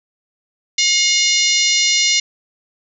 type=harmonic tone with a mistuned harmonic; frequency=718 Hz; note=F5; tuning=48 cents sharp; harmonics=3 / 4 / 5 / 6 / 7 / 8 / 9 / 10; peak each=-19 / -21 / -21 / -20 / -22 / -19 / -25 / -25 dBFS; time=0.78-2.2 s; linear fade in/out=5 ms; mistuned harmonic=6; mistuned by=-46 cents; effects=none